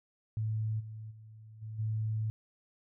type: tone with level steps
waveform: sine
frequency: 109.3 Hz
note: A2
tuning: 11 cents flat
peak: -30 / -41 / -49 / -39 / -30 dBFS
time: 0.37-2.3 s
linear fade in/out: 0 ms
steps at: 0.79 / 1.1 / 1.61 / 1.78 s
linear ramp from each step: 20 ms
effects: none